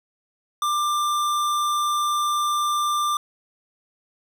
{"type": "tone with hard clipping", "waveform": "sine", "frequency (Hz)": 1188, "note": "D6", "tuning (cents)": 20, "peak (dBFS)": -22, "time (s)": [0.62, 3.17], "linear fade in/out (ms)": 2, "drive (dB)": 17, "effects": []}